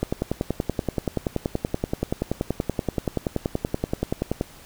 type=click train; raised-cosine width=2 ms; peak=-9 dBFS; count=47; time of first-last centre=0.03-4.411 s; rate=10.5 Hz; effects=pink hiss -47 dBFS RMS until 4.65 s